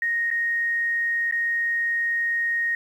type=tone with dropouts; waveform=sine; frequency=1864.7 Hz; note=A#6; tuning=in tune; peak=-21 dBFS; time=0.02-2.75 s; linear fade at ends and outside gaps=2 ms; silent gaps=0.304-0.312 / 1.312-1.323 s; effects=9-bit